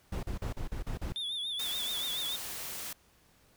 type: noise bursts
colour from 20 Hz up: brown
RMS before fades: -35 dBFS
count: 7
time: 0.12-1.124 s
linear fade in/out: 5 ms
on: 110 ms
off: 39 ms
type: tone with vibrato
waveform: triangle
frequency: 3520 Hz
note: A7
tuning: in tune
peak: -32 dBFS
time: 1.16-2.36 s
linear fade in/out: 0 ms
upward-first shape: triangle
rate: 7 Hz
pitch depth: 100 cents each way
type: noise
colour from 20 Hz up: white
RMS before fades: -40 dBFS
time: 1.59-2.93 s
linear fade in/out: 5 ms
effects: pink hiss -65 dBFS RMS until 3.56 s